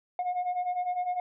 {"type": "beating tone pair", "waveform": "sine", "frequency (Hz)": [713, 722.9], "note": ["F5", "F#5"], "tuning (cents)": [36, -40], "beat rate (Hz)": 9.9, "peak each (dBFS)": [-31, -27], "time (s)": [0.19, 1.2], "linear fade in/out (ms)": 2, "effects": ["tanh soft clip ceiling -25 dBFS"]}